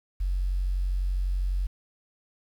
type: tone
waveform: sine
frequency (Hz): 46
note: F#1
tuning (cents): -9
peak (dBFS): -23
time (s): 0.2-1.67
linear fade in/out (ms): 10
effects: tanh soft clip ceiling -19 dBFS + 9-bit